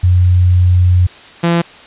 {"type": "tone pair in turn", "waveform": ["sine", "sawtooth"], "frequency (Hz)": [90, 169.9], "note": ["F#2", "F3"], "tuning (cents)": [-47, -47], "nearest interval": "major seventh", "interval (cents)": 1100, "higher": "second", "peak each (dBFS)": -6, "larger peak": "neither", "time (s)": [[0.03, 1.07], [1.43, 1.62]], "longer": "first", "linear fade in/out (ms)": 10, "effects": ["white hiss -37 dBFS RMS until 1.86 s", "resampled to 8000 Hz"]}